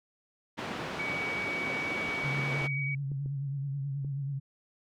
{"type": "band-pass noise", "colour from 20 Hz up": "pink", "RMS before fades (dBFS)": -37, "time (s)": [0.57, 2.68], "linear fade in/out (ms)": 20, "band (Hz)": [170, 2900], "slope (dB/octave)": 12}
{"type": "tone", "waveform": "sine", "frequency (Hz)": 2261, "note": "C#7", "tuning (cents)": 34, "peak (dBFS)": -32, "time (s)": [0.99, 2.95], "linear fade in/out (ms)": 5}
{"type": "clicks", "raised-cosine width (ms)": 3, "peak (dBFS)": -32, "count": 6, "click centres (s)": [2.09, 2.243, 2.616, 3.117, 3.26, 4.047]}
{"type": "tone with vibrato", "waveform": "sine", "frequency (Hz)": 139, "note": "C#3", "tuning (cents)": 5, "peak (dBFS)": -31, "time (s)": [2.23, 4.4], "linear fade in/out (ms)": 20, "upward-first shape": "triangle", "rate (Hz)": 9.3, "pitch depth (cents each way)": 64}
{"effects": []}